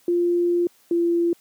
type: tone pair in turn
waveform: sine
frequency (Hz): 348.2 / 341.6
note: F4 / F4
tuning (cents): -5 / -38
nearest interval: unison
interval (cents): 33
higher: first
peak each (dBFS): -17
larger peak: neither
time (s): 0.08-0.67 / 0.91-1.33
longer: first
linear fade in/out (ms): 2
effects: white hiss -58 dBFS RMS until 1.4 s + high-pass 150 Hz 12 dB/octave